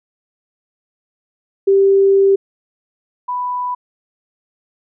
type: tone pair in turn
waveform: sine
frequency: 392 / 990 Hz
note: G4 / B5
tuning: 0 / +4 cents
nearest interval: octave + major third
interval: 1604 cents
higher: second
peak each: -8 / -18 dBFS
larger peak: first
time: 1.67-2.36 / 3.28-3.75 s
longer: first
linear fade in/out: 10 ms
effects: none